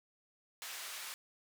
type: band-pass noise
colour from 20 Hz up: pink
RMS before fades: -45 dBFS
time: 0.62-1.14 s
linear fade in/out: 0 ms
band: 1400 to 16000 Hz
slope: 12 dB/octave
effects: none